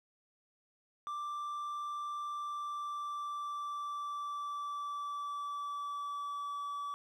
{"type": "tone with pitch glide", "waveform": "triangle", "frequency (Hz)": [1177, 1149.5], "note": ["D6", "D6"], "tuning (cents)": [3, -37], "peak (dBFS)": -35, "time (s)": [1.07, 6.94], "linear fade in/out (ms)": 0, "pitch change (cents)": -40, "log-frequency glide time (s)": [2.26, 6.58], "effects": []}